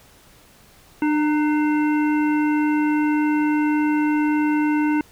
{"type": "harmonic tone with a mistuned harmonic", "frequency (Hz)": 300.3, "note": "D4", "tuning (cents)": 39, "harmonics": [1, 3, 5, 7, 9], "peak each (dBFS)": [-17, -27, -31, -34, -36], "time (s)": [1.02, 5.01], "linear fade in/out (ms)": 2, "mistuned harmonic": 3, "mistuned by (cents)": 41, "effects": ["pink hiss -51 dBFS RMS until 5.11 s"]}